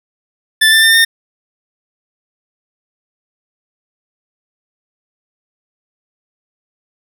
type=tone with pitch steps; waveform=25% pulse; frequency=1760 / 1780.5 / 1801.1 / 1822.1 Hz; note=A6 / A6 / A6 / A#6; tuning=0 / +20 / +40 / -40 cents; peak=-3 dBFS; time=0.61-1.05 s; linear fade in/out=10 ms; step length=110 ms; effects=none